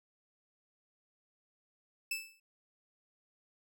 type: tone with exponential decay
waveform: sawtooth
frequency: 2632 Hz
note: E7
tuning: 3 cents flat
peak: -28 dBFS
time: 2.11-2.4 s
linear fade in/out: 5 ms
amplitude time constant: 63 ms
effects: none

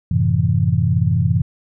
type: chord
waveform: sine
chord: F# half-diminished seventh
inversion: none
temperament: equal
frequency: 92.5 / 110 / 130.81 / 164.81 Hz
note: F#2 / A2 / C3 / E3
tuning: 0 / 0 / 0 / 0 cents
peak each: -19 dBFS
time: 0.11-1.42 s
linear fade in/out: 5 ms
effects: none

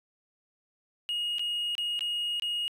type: tone with dropouts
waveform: triangle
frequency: 2873 Hz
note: F7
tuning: 48 cents sharp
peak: -26 dBFS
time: 1.09-2.68 s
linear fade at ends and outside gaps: 0 ms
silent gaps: 1.384-1.394 / 1.752-1.781 / 1.992-2.008 / 2.398-2.422 s
effects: tanh soft clip ceiling -23 dBFS

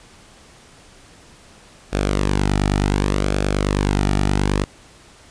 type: tone with flanger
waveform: sawtooth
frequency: 49.49 Hz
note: G1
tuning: 17 cents sharp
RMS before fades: -19 dBFS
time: 1.92-4.65 s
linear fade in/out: 20 ms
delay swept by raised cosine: 1 to 1.92 ms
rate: 0.67 Hz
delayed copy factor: -0.55
effects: pink hiss -47 dBFS RMS until 5.3 s + resampled to 22050 Hz

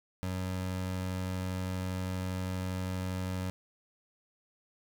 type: tone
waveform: 25% pulse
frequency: 92.5 Hz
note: F#2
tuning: in tune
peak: -29 dBFS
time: 0.23-3.5 s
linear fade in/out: 0 ms
effects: none

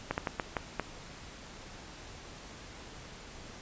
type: slowing click train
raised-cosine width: 0.5 ms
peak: -15 dBFS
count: 6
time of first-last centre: 0.11-0.797 s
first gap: 69 ms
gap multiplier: 1.35
effects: pink hiss -48 dBFS RMS until 3.61 s + resampled to 16000 Hz

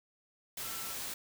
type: tone in noise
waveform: sine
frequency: 1341 Hz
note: E6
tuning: 29 cents sharp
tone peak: -49 dBFS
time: 0.64-0.94 s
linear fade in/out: 5 ms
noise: white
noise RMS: -40 dBFS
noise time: 0.57-1.14 s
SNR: -12 dB
effects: none

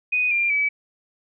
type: tone with pitch steps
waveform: sine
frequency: 2489 / 2388 / 2290 Hz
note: D#7 / D7 / D7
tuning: 0 / +28 / -44 cents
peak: -18 dBFS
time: 0.12-0.69 s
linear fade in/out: 10 ms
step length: 190 ms
effects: none

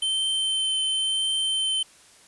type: tone with vibrato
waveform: square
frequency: 3094 Hz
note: G7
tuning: 23 cents flat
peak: -23 dBFS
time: 0.02-1.83 s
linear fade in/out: 5 ms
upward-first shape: triangle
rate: 0.95 Hz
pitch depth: 11 cents each way
effects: white hiss -53 dBFS RMS until 2.27 s + resampled to 24000 Hz

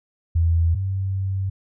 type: tone pair in turn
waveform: sine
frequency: 83.3 / 96.12 Hz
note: E2 / G2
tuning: +19 / -34 cents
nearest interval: major second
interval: 247 cents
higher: second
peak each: -15 / -21 dBFS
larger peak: first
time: 0.35-0.75 / 0.75-1.5 s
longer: second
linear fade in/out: 10 ms
effects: none

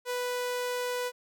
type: tone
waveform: sawtooth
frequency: 493.9 Hz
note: B4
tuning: in tune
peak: -26 dBFS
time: 0.05-1.12 s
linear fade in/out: 50 ms
effects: none

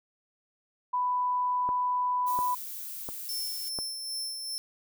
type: tone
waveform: sine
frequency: 993 Hz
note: B5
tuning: 9 cents sharp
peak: -25 dBFS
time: 0.93-2.55 s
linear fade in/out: 10 ms
type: click train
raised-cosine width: 1 ms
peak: -23 dBFS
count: 4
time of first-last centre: 1.69-3.788 s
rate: 1.43 Hz
type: noise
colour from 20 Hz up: violet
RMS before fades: -39 dBFS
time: 2.26-3.7 s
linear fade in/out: 20 ms
type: tone with tremolo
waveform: sawtooth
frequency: 5340 Hz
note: E8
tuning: 22 cents sharp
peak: -29 dBFS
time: 3.29-4.58 s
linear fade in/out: 0 ms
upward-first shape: sine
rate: 2.5 Hz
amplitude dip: 40%
effects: none

